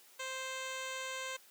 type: tone with low-pass filter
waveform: 10% pulse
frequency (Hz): 523.3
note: C5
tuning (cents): 0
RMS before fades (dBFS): -41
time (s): 0.19-1.37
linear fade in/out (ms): 10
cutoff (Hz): 6400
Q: 2.2
effects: white hiss -61 dBFS RMS until 1.5 s + high-pass 300 Hz 12 dB/octave